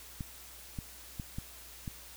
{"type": "clicks", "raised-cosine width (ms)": 5, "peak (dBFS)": -25, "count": 5, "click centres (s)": [0.208, 0.788, 1.198, 1.385, 1.878], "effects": ["added 60 Hz sine -57 dBFS peak until 2.16 s", "white hiss -51 dBFS RMS until 2.16 s"]}